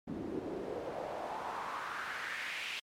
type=noise with band-pass filter sweep; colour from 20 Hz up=pink; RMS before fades=-40 dBFS; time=0.07-2.8 s; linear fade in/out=10 ms; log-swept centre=260 to 2800 Hz; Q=2.9; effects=MP3 96 kbps